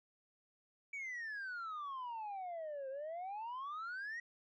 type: exponential two-way sweep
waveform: sine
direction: down then up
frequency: 2300 to 523.3 to 1928 Hz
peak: -39 dBFS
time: 0.93-4.2 s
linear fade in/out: 5 ms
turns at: 2.89 s
effects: tanh soft clip ceiling -40 dBFS